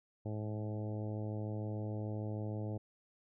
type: harmonic tone with a mistuned harmonic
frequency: 106.6 Hz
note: G#2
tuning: 46 cents sharp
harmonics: 1 / 2 / 3 / 4 / 5 / 6 / 7 / 8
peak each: -38 / -45 / -46 / -49 / -49 / -52 / -56 / -59 dBFS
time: 0.25-2.78 s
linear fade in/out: 10 ms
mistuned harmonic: 1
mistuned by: +16 cents
effects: none